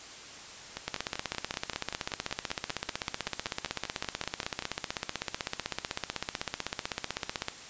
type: two click trains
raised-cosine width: 0.2 ms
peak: -17 / -13 dBFS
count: 21 / 106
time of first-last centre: 0.77-4.624 / 0.88-7.484 s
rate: 5.19 / 15.9 Hz
effects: white hiss -46 dBFS RMS until 7.69 s + resampled to 16000 Hz